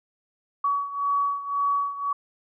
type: beating tone pair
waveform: sine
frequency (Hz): 1131 / 1132.9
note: C#6 / C#6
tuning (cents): +34 / +37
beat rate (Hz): 1.9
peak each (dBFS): -24 / -28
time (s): 0.64-2.13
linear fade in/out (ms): 5
effects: none